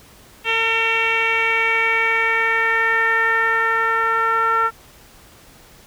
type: tone with low-pass filter sweep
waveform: 10% pulse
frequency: 452.8 Hz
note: A4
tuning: 50 cents sharp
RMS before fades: -18 dBFS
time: 0.44-4.71 s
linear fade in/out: 50 ms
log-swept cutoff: 2900 to 1400 Hz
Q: 4.4
effects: pink hiss -47 dBFS RMS until 5.86 s